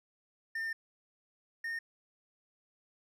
triangle tone pair in turn, 1806 / 1834.4 Hz, A6 / A#6, +45 / -28 cents, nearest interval unison, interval 27 cents, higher second, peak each -32 / -33 dBFS, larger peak first, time 0.55-0.73 / 1.64-1.79 s, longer first, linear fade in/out 5 ms, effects none

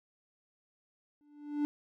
triangle tone with exponential growth, 293.7 Hz, D4, in tune, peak -24 dBFS, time 1.21-1.65 s, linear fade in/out 0 ms, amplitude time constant 95 ms, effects none

